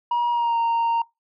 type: tone with pitch glide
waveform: sine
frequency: 955 to 926.2 Hz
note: A#5 to A#5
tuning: +42 to -11 cents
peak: -16 dBFS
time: 0.11-1.02 s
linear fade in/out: 5 ms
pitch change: -53 cents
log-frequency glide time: 0.31-0.57 s
effects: noise-tail reverb RT60 0.2 s tail -24 dB re dry + tanh soft clip ceiling -18 dBFS